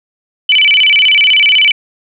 sine tone with vibrato, 2637 Hz, E7, in tune, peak -5 dBFS, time 0.49-1.72 s, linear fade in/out 5 ms, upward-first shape square, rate 16 Hz, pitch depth 230 cents each way, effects none

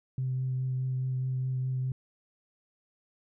sine tone with vibrato, 129.4 Hz, C3, 19 cents flat, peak -27 dBFS, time 0.18-1.92 s, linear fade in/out 2 ms, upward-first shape triangle, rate 4.8 Hz, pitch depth 14 cents each way, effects tanh soft clip ceiling -23 dBFS

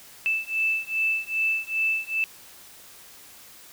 sine beating tone pair, 2637 / 2639.5 Hz, E7 / E7, 0 / +2 cents, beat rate 2.5 Hz, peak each -26 dBFS, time 0.26-2.24 s, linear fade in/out 0 ms, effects white hiss -48 dBFS RMS until 3.72 s

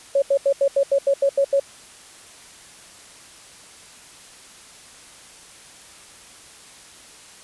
sine tone bursts, 554.4 Hz, C#5, in tune, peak -14 dBFS, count 10, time 0.15-1.598 s, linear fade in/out 5 ms, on 71 ms, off 82 ms, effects white hiss -45 dBFS RMS until 7.43 s + resampled to 24000 Hz

